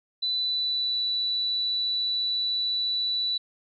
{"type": "tone with pitch glide", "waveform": "sine", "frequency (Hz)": [3989, 3957], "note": ["B7", "B7"], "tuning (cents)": [17, 3], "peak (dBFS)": -24, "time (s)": [0.22, 3.38], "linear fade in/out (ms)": 10, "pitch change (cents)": -14, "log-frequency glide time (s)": [0.35, 1.04], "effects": []}